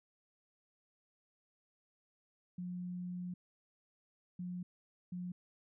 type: tone bursts at uneven times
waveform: sine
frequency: 179 Hz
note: F3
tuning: 43 cents sharp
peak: -39 dBFS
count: 3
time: 2.58-3.34 / 4.39-4.63 / 5.12-5.32 s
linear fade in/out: 5 ms
effects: none